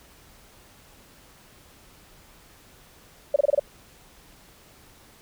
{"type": "tone bursts", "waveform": "sine", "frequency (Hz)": 572, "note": "D5", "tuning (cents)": -46, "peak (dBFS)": -15, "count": 6, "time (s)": [3.34, 3.596], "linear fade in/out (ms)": 5, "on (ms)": 21, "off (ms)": 26, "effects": ["pink hiss -53 dBFS RMS until 5.21 s"]}